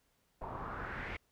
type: noise with low-pass filter sweep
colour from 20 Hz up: pink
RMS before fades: -42 dBFS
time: 0.41-1.17 s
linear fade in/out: 10 ms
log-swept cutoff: 860 to 2300 Hz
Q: 3.5
effects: pink hiss -75 dBFS RMS until 1.31 s